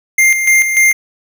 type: tone with tremolo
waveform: square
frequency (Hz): 2106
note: C7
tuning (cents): +11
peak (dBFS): -7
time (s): 0.18-0.93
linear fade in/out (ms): 5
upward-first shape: square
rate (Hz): 3.4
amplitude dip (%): 55
effects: none